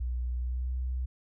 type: tone with pitch glide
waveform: sine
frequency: 61.2 to 63.21 Hz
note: B1 to B1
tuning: -15 to +41 cents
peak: -29 dBFS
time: 0-1.06 s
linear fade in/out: 10 ms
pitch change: +56 cents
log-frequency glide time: 0.37-0.72 s
effects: none